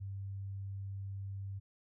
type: tone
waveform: sine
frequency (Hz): 98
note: G2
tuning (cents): 0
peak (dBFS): -39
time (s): 0-1.6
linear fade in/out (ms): 20
effects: none